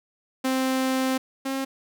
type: tone pair in turn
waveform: sawtooth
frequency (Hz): 261.6 / 268.5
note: C4 / C4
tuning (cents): 0 / +45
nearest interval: unison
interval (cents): 45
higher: second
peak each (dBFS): -18 / -22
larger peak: first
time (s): 0.44-1.18 / 1.45-1.65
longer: first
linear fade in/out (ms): 10
effects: none